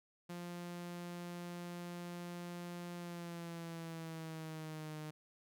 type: tone with pitch glide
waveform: sawtooth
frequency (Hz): 174.61 to 153.77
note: F3 to D#3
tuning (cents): 0 to -20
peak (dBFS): -40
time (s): 0.29-5.11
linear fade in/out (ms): 10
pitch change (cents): -220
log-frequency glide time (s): 2.96-4.98
effects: none